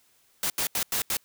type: noise bursts at uneven times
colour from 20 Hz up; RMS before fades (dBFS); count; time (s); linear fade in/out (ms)
white; -27; 5; 0.43-0.5 / 0.58-0.67 / 0.75-0.83 / 0.92-1.02 / 1.1-1.17; 2
effects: white hiss -64 dBFS RMS until 1.24 s